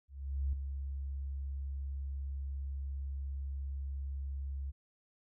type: tone with ADSR envelope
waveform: sine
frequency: 68.6 Hz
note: C#2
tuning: 17 cents flat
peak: -29 dBFS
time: 0.08-4.72 s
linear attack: 450 ms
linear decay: 3 ms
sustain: -7 dB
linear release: 26 ms
effects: none